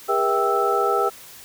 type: tone cluster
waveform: sine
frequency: 404.5 / 479 / 654 / 783 / 1316 Hz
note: G#4 / A#4 / E5 / G5 / E6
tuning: -46 / +47 / -14 / -2 / -3 cents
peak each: -23 / -25 / -28 / -24 / -22 dBFS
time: 0.08-1.1 s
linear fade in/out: 20 ms
effects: white hiss -43 dBFS RMS until 1.44 s